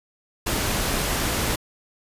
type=noise; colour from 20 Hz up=pink; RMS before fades=-24 dBFS; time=0.46-1.56 s; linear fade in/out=10 ms; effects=resampled to 32000 Hz